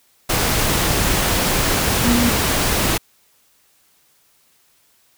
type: tone in noise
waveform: sine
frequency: 239.8 Hz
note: A#3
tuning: 49 cents sharp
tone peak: -15 dBFS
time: 2.04-2.3 s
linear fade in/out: 10 ms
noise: pink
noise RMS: -18 dBFS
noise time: 0.29-2.98 s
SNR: 0 dB
effects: white hiss -58 dBFS RMS until 5.17 s